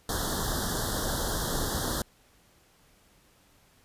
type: band-stop noise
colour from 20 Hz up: pink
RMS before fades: -30 dBFS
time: 0.09-2.02 s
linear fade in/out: 2 ms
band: 1800 to 3200 Hz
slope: 96 dB/octave
effects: pink hiss -62 dBFS RMS until 3.84 s + resampled to 32000 Hz